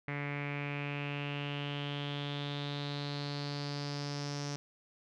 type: tone with low-pass filter sweep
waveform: sawtooth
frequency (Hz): 143.8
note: D3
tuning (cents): -36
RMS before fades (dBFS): -38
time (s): 0.08-4.56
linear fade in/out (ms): 0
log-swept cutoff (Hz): 2100 to 5700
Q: 5.9
effects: none